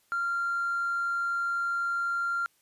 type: tone with hard clipping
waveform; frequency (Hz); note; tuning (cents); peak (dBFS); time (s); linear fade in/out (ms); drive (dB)
sine; 1386; F6; -14; -27; 0.12-2.46; 0; 1
effects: white hiss -68 dBFS RMS until 2.61 s + resampled to 32000 Hz